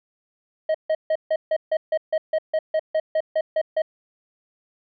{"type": "tone bursts", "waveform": "triangle", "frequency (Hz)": 630, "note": "D#5", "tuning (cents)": 21, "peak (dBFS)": -16, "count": 16, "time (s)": [0.69, 3.82], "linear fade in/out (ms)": 5, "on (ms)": 55, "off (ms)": 150, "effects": ["resampled to 11025 Hz"]}